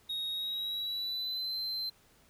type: tone with pitch glide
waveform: triangle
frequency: 3760 to 4100 Hz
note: A#7 to C8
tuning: +14 to -36 cents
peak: -32 dBFS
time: 0.09-1.9 s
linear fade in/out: 10 ms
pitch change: +150 cents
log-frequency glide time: 0.31-1.58 s
effects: pink hiss -64 dBFS RMS until 2.29 s